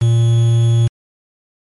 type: tone with quantisation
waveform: triangle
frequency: 116.4 Hz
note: A#2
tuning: 2 cents flat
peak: -7 dBFS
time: 0.01-0.88 s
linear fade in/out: 10 ms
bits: 5
effects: MP3 48 kbps